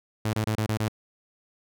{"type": "tone bursts", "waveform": "sawtooth", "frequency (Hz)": 108.7, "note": "A2", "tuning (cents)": -21, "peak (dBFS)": -20, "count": 6, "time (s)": [0.25, 0.883], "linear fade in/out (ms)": 5, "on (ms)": 83, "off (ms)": 27, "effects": []}